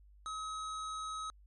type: tone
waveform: square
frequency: 1275 Hz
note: D#6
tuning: 42 cents sharp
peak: -39 dBFS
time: 0.26-1.3 s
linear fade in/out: 0 ms
effects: added 50 Hz sine -57 dBFS peak until 1.46 s + MP3 48 kbps